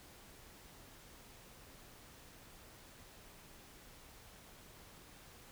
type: silence
effects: pink hiss -58 dBFS RMS until 5.51 s